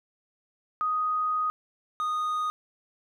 sine / triangle tone pair in turn, 1247 / 1237.7 Hz, D#6 / D#6, +3 / -9 cents, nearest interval unison, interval 12 cents, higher first, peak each -24 dBFS, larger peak neither, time 0.81-1.5 / 2-2.5 s, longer first, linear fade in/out 0 ms, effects none

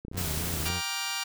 click train, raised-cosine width 3 ms, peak -26 dBFS, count 21, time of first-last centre 0.05-0.701 s, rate 30.7 Hz
30% pulse tone with vibrato, 82.41 Hz, E2, in tune, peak -30 dBFS, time 0.12-0.82 s, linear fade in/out 50 ms, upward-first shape sine, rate 3.6 Hz, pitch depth 150 cents each way
white noise, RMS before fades -34 dBFS, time 0.17-0.69 s, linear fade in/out 5 ms
10% pulse chord, G minor seventh, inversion none, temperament just, 784 / 940.8 / 1176 / 1411.2 Hz, G5 / Bb5 / D6 / F6, 0 / +16 / +2 / +18 cents, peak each -29 dBFS, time 0.65-1.24 s, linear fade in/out 10 ms
effects none

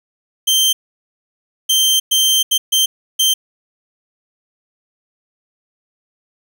sawtooth tone bursts at uneven times, 3136 Hz, G7, in tune, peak -8 dBFS, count 6, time 0.47-0.73 / 1.69-2 / 2.11-2.43 / 2.51-2.58 / 2.72-2.86 / 3.19-3.34 s, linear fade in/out 10 ms, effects none

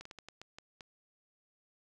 slowing click train, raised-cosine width 0.2 ms, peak -30 dBFS, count 8, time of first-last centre 0.01-0.808 s, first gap 44 ms, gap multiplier 1.31, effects none

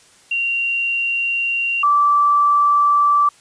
sine tone pair in turn, 2761 / 1164.1 Hz, F7 / D6, -20 / -16 cents, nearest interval octave + minor third, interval 1496 cents, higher first, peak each -17 / -11 dBFS, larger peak second, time 0.31-1.83 / 1.83-3.29 s, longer first, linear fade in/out 5 ms, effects white hiss -50 dBFS RMS until 3.4 s + resampled to 22050 Hz

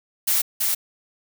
blue noise with echo, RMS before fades -20 dBFS, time 0.27-0.42 s, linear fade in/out 10 ms, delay 330 ms, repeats 1, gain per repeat -2 dB, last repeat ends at 0.75 s, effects none

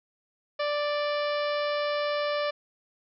harmonic tone, 587.3 Hz, D5, in tune, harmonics 1 / 2 / 3 / 4 / 5 / 6 / 7 / 8 / 9, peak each -27 / -33 / -37 / -39 / -41 / -43 / -44 / -45 / -46 dBFS, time 0.59-2.51 s, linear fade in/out 10 ms, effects none

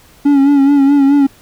triangle tone with vibrato, 280 Hz, C#4, 18 cents sharp, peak -4 dBFS, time 0.25-1.27 s, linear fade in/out 10 ms, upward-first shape sine, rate 4.7 Hz, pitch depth 50 cents each way, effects pink hiss -45 dBFS RMS until 1.41 s

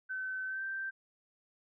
sine tone with pitch glide, 1526 to 1565.3 Hz, G6 to G6, -47 to -3 cents, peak -35 dBFS, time 0.09-0.91 s, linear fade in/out 20 ms, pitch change +44 cents, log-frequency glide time 0.46-0.63 s, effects none

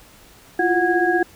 sine tone cluster, 339 / 354.9 / 734 / 1647 Hz, E4 / F4 / F#5 / G#6, +49 / +28 / -14 / -15 cents, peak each -21 dBFS, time 0.59-1.23 s, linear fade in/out 5 ms, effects pink hiss -48 dBFS RMS until 1.35 s

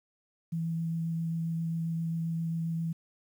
sine tone with vibrato, 164.81 Hz, E3, in tune, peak -29 dBFS, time 0.52-2.93 s, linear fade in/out 10 ms, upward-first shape sine, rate 7.5 Hz, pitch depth 10 cents each way, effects 10-bit

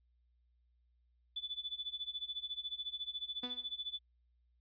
sine tone with tremolo, 3477 Hz, A7, 21 cents flat, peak -36 dBFS, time 1.36-3.99 s, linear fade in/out 5 ms, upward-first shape sine, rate 14 Hz, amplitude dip 90%
sawtooth tone with exponential decay, 246.9 Hz, B3, in tune, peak -36 dBFS, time 3.43-3.72 s, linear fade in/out 5 ms, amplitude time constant 62 ms
effects added 60 Hz sine -70 dBFS peak until 4.6 s + resampled to 11025 Hz

